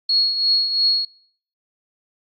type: tone with tremolo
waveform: sine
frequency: 4323 Hz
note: C#8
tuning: 44 cents flat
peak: -13 dBFS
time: 0.09-1.05 s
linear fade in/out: 5 ms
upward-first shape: triangle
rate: 2.9 Hz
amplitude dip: 65%
effects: noise-tail reverb RT60 0.6 s tail -24 dB re dry + AAC 48 kbps